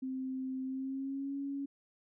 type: tone with pitch glide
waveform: sine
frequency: 261.3 to 278.4 Hz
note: C4 to C#4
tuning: -2 to +8 cents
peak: -35 dBFS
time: 0.02-1.66 s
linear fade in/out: 10 ms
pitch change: +110 cents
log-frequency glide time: 0.64-1.36 s
effects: none